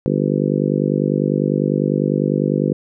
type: harmonic tone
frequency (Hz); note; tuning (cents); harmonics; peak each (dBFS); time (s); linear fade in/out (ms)
50; G1; +35; 3 / 4 / 5 / 6 / 7 / 8 / 9 / 10; -21 / -22 / -23 / -24 / -24 / -25 / -26 / -26; 0.06-2.73; 0
effects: none